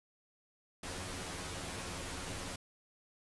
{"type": "noise with comb filter", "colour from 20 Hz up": "pink", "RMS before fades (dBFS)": -42, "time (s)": [0.83, 2.56], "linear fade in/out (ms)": 5, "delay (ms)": 11, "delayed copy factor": 0.75, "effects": ["resampled to 24000 Hz"]}